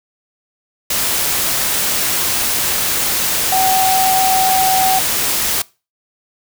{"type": "tone in noise", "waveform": "sine", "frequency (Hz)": 758, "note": "F#5", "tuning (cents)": 42, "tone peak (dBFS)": -13, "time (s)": [3.52, 4.99], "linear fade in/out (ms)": 5, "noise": "white", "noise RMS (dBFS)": -17, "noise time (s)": [0.9, 5.62], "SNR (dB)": 1, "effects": ["noise-tail reverb RT60 0.3 s tail -22 dB re dry"]}